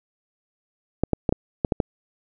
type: clicks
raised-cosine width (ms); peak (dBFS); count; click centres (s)
2; -6; 7; 1.036 / 1.133 / 1.292 / 1.325 / 1.648 / 1.722 / 1.802
effects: none